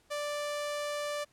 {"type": "tone", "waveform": "sawtooth", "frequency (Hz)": 587.3, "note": "D5", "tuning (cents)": 0, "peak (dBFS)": -29, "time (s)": [0.1, 1.25], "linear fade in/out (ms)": 20, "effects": ["pink hiss -67 dBFS RMS until 1.32 s", "low-pass 11000 Hz 12 dB/octave"]}